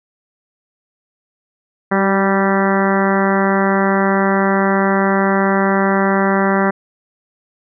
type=harmonic tone with a mistuned harmonic; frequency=195.4 Hz; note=G3; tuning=5 cents flat; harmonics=1 / 2 / 3 / 4 / 5 / 6 / 7 / 8 / 9 / 10; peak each=-16 / -19 / -21 / -22 / -23 / -24 / -24 / -25 / -26 / -26 dBFS; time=1.91-6.71 s; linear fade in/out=10 ms; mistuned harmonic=2; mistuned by=-23 cents; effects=none